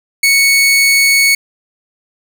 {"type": "tone", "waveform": "sawtooth", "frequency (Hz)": 2217, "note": "C#7", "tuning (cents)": 0, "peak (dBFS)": -4, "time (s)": [0.23, 1.35], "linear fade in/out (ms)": 5, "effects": ["7-bit"]}